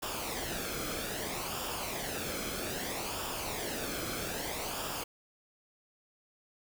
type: noise with flanger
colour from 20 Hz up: pink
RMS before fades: -37 dBFS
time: 0.02-5.04 s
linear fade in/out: 10 ms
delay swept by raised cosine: 0.48 to 1.09 ms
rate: 0.62 Hz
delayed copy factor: -0.6
effects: none